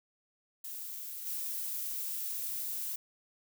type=noise with level steps; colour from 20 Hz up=violet; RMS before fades=-42 / -37 dBFS; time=0.64-2.96 s; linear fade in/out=5 ms; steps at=1.25 s; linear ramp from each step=20 ms; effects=none